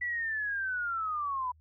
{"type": "linear sweep", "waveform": "sine", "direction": "down", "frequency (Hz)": [1974, 978], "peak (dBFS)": -30, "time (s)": [0.01, 1.52], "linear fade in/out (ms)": 10, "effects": ["added 78 Hz sine -58 dBFS peak until 1.6 s"]}